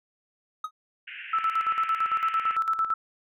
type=tone with exponential decay; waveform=triangle; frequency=1260 Hz; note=D#6; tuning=21 cents sharp; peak=-23 dBFS; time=0.64-0.71 s; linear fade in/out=5 ms; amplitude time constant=15 ms
type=band-pass noise; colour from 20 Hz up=white; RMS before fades=-40 dBFS; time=1.07-2.57 s; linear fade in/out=10 ms; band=1500 to 2900 Hz; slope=96 dB/octave
type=tone with tremolo; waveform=sine; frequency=1318.5 Hz; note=E6; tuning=in tune; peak=-21 dBFS; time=1.33-2.94 s; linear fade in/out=5 ms; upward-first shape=square; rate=8.9 Hz; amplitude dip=65%
effects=none